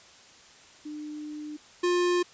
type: tone pair in turn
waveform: sine / square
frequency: 300.8 / 354.3 Hz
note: D4 / F4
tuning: +42 / +25 cents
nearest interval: minor third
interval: 283 cents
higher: second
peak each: -35 / -23 dBFS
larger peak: second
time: 0.85-1.57 / 1.83-2.23 s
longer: first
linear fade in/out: 10 ms
effects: white hiss -53 dBFS RMS until 2.33 s + resampled to 16000 Hz